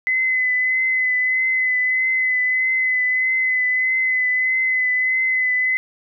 sine tone with vibrato, 2027 Hz, B6, 45 cents sharp, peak -16 dBFS, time 0.07-5.77 s, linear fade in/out 0 ms, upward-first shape triangle, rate 1.6 Hz, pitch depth 24 cents each way, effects none

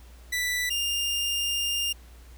sawtooth tone pair in turn, 1975.5 / 2806 Hz, B6 / F7, 0 / +8 cents, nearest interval tritone, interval 608 cents, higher second, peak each -22 dBFS, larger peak neither, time 0.32-0.7 / 0.7-1.93 s, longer second, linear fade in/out 10 ms, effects added 60 Hz sine -46 dBFS peak until 2.37 s + pink hiss -56 dBFS RMS until 2.37 s

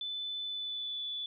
sine tone with pitch glide, 3506 to 3462 Hz, A7 to A7, -7 to -29 cents, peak -35 dBFS, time 0.01-1.26 s, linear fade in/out 2 ms, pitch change -22 cents, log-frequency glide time 0.45-1.04 s, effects none

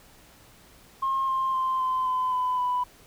sine tone with pitch steps, 1071 / 1057.5 / 1044.1 / 1030.9 / 1017.9 / 1005.1 / 992.4 Hz, C6 / C6 / C6 / C6 / C6 / B5 / B5, +40 / +18 / -4 / -26 / -48 / +30 / +8 cents, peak -22 dBFS, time 1.02-2.84 s, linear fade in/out 10 ms, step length 260 ms, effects tanh soft clip ceiling -19 dBFS + pink hiss -54 dBFS RMS until 3.06 s

